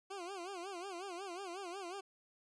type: tone with vibrato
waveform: 20% pulse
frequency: 370 Hz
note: F#4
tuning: in tune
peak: -38 dBFS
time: 0.1-2.01 s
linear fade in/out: 10 ms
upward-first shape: sine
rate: 5.5 Hz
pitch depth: 150 cents each way
effects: resampled to 22050 Hz + 13-bit